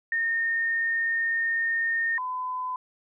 sine tone pair in turn, 1832 / 1011.1 Hz, A#6 / B5, -31 / +40 cents, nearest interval minor seventh, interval 1029 cents, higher first, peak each -23 / -28 dBFS, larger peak first, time 0.12-2.18 / 2.18-2.76 s, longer first, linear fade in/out 2 ms, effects none

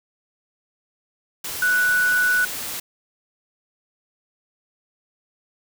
sine tone in noise, 1480 Hz, F#6, in tune, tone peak -16 dBFS, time 1.62-2.45 s, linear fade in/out 5 ms, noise white, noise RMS -30 dBFS, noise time 1.44-2.8 s, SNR +11 dB, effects none

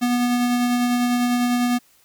square tone with tremolo, 244 Hz, B3, 21 cents flat, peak -17 dBFS, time 0.01-1.79 s, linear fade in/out 20 ms, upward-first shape triangle, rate 10 Hz, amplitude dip 30%, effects white hiss -57 dBFS RMS until 2.04 s

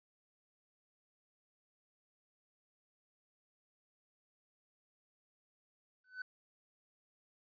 triangle tone with exponential growth, 1507 Hz, F#6, 31 cents sharp, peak -35 dBFS, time 6.04-6.22 s, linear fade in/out 5 ms, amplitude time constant 39 ms, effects resampled to 11025 Hz

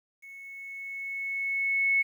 sine tone with level ramp, 2201 Hz, C#7, 13 cents flat, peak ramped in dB -44 to -20 dBFS, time 0.22-2.03 s, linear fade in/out 20 ms, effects 10-bit

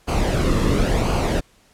brown noise with flanger, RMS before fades -19 dBFS, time 0.07-1.41 s, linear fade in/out 20 ms, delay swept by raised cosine 0.54 to 1.35 ms, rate 0.95 Hz, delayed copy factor -0.55, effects pink hiss -56 dBFS RMS until 1.73 s + low-pass 11000 Hz 12 dB/octave

